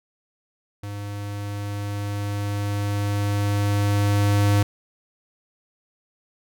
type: tone with level ramp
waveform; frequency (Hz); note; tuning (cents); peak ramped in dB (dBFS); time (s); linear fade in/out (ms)
square; 102; G#2; -31; -31 to -16; 0.83-4.63; 5
effects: none